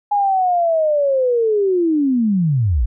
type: linear sweep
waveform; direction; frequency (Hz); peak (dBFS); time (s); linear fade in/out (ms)
sine; down; 830.6 to 47.63; -13; 0.11-2.86; 10
effects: none

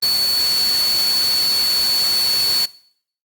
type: tone in noise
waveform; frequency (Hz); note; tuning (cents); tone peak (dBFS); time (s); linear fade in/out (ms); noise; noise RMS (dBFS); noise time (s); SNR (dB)
sine; 4435; C#8; 0; -14; 0.02-2.66; 10; white; -25; 0.02-2.66; +8
effects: noise-tail reverb RT60 0.6 s tail -21 dB re dry + Opus 24 kbps

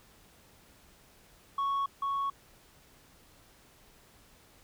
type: tone with echo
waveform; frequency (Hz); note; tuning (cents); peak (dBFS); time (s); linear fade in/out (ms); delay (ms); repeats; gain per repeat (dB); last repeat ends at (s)
sine; 1108.7; C#6; 0; -25; 1.58-1.86; 5; 440; 1; -2; 2.3
effects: tanh soft clip ceiling -27 dBFS + pink hiss -60 dBFS RMS until 4.63 s

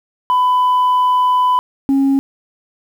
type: tone pair in turn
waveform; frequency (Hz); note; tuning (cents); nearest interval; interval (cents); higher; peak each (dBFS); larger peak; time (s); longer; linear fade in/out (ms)
sine; 1000 / 273.1; B5 / C#4; +21 / -26; octave + minor seventh; 2247; first; -8; neither; 0.3-1.59 / 1.89-2.19; first; 0
effects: tanh soft clip ceiling -9 dBFS + 7-bit

